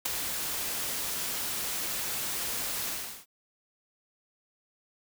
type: noise with ADSR envelope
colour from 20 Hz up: white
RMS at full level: -26 dBFS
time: 0.05-3.26 s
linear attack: 9 ms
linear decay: 8 ms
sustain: -7 dB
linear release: 390 ms
effects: none